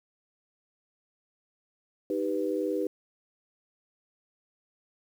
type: chord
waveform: sine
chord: Eb augmented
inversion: none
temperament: equal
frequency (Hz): 311.1 / 392 / 493.9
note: Eb4 / G4 / B4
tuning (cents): 0 / 0 / 0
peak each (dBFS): -31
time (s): 2.1-2.87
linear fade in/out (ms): 2
effects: 9-bit